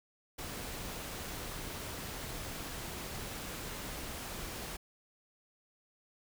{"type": "noise", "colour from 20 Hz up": "pink", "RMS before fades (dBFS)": -42, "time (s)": [0.38, 4.77], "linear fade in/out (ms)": 10, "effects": []}